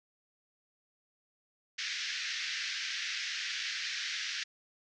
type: band-pass noise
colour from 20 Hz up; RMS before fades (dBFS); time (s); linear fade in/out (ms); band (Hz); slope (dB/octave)
pink; -37; 1.78-4.44; 10; 1600 to 6000; 48
effects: none